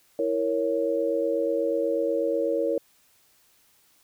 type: chord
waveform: sine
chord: A# diminished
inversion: second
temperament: equal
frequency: 329.6 / 466.2 / 554.4 Hz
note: E4 / A#4 / C#5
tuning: 0 / 0 / 0 cents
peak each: -29 / -26 / -26 dBFS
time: 0.19-2.78 s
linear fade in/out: 2 ms
effects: white hiss -62 dBFS RMS until 4.03 s